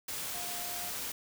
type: tone in noise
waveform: sine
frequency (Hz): 707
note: F5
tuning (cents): +21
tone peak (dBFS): -45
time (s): 0.34-0.9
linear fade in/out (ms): 5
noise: white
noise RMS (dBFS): -38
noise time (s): 0.08-1.12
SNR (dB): -10
effects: none